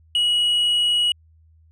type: tone with tanh clipping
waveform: sine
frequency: 2912 Hz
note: F#7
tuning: 28 cents flat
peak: -17 dBFS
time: 0.15-1.12 s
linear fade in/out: 2 ms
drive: 3 dB
effects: added 80 Hz sine -51 dBFS peak until 1.71 s